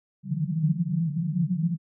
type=band-pass noise; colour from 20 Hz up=pink; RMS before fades=-26 dBFS; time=0.23-1.78 s; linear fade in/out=50 ms; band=150 to 180 Hz; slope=96 dB/octave; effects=none